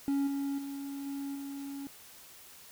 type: tone with level steps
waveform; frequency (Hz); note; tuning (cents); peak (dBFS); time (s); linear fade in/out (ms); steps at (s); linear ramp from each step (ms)
triangle; 278.5; C#4; +8; -25 / -29 / -35 / -33 / -36; 0.08-1.87; 0; 0.27 / 0.58 / 1.06 / 1.35; 5
effects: white hiss -53 dBFS RMS until 2.71 s